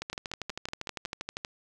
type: two click trains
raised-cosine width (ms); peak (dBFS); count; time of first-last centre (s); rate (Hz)
0.2; -17 / -19; 19 / 6; 0.02-1.449 / 0.13-1.058; 12.6 / 5.39
effects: none